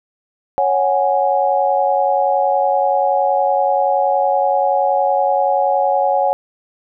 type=chord; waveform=sine; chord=C# suspended fourth; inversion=none; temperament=equal; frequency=554.4 / 740 / 830.6 Hz; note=C#5 / F#5 / G#5; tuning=0 / 0 / 0 cents; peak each=-17 dBFS; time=0.58-6.33 s; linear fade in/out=0 ms; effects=none